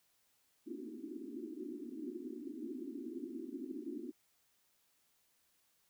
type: band-pass noise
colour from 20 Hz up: white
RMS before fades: -45 dBFS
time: 0.66-4.12 s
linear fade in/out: 20 ms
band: 230 to 370 Hz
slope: 96 dB/octave
effects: white hiss -75 dBFS RMS until 5.89 s